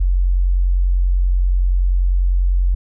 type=tone; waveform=sine; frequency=45.15 Hz; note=F#1; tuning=42 cents flat; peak=-12 dBFS; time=0-2.75 s; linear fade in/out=10 ms; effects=none